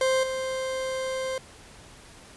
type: tone with level steps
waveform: 40% pulse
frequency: 523.3 Hz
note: C5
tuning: in tune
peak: -20 / -27 dBFS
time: 0.01-1.38 s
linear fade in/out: 2 ms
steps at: 0.23 s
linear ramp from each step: 5 ms
effects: pink hiss -49 dBFS RMS until 2.36 s + resampled to 24000 Hz